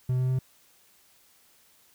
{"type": "tone with pitch steps", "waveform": "triangle", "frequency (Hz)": [127, 128.25, 129.52], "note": ["B2", "C3", "C3"], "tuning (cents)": [49, -34, -17], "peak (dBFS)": -21, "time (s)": [0.09, 0.39], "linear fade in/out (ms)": 5, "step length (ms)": 100, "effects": ["white hiss -61 dBFS RMS until 1.94 s"]}